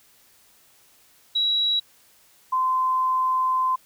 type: tone pair in turn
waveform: sine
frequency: 3886 / 1032.2 Hz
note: B7 / C6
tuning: -29 / -24 cents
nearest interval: octave + major seventh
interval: 2295 cents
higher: first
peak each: -19 dBFS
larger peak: neither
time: 1.35-1.8 / 2.52-3.76 s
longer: second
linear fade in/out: 10 ms
effects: white hiss -57 dBFS RMS until 3.85 s